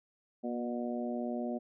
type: harmonic tone with a mistuned harmonic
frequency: 121.1 Hz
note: B2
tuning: 34 cents flat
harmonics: 2 / 3 / 4 / 5 / 6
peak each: -35 / -41 / -45 / -40 / -44 dBFS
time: 0.43-1.59 s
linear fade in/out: 20 ms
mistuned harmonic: 2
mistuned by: -17 cents
effects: none